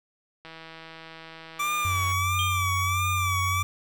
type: click train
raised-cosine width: 0.3 ms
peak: -27 dBFS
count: 271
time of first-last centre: 0.45-2.117 s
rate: 162 Hz
type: tone with vibrato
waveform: 25% pulse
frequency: 1164 Hz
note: D6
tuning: 16 cents flat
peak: -21 dBFS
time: 1.59-3.63 s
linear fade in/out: 10 ms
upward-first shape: sine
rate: 1.5 Hz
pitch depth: 63 cents each way
type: tone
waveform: sine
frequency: 92.5 Hz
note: F#2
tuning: in tune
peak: -27 dBFS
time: 1.85-3.63 s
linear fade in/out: 0 ms
type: tone with exponential decay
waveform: sine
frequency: 3187 Hz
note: G7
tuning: 28 cents sharp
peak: -25 dBFS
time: 2.39-2.78 s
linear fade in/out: 1 ms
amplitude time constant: 83 ms
effects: none